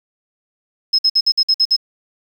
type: tone bursts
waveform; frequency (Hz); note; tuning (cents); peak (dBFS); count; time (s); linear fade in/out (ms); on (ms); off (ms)
sine; 5160; E8; -38; -10; 8; 0.93-1.765; 10; 58; 53
effects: 7-bit